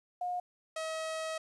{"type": "tone pair in turn", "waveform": ["sine", "sawtooth"], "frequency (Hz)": [717, 638.8], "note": ["F5", "D#5"], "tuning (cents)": [45, 45], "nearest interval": "major second", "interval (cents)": 200, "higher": "first", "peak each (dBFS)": [-32, -31], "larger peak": "second", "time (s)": [[0.21, 0.4], [0.76, 1.38]], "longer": "second", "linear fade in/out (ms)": 5, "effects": ["resampled to 24000 Hz", "11-bit"]}